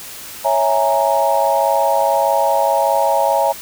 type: chord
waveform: sine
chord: A# half-diminished seventh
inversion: first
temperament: equal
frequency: 554.4 / 659.3 / 830.6 / 932.3 Hz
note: C#5 / E5 / G#5 / A#5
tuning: 0 / 0 / 0 / 0 cents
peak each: -18 dBFS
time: 0.44-3.53 s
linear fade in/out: 20 ms
effects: white hiss -33 dBFS RMS until 3.61 s